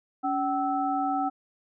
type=tone cluster; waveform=sine; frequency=281.9 / 764 / 1310 Hz; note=C#4 / G5 / E6; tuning=+29 / -45 / -11 cents; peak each=-30 / -26 / -33 dBFS; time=0.23-1.3 s; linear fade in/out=20 ms; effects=none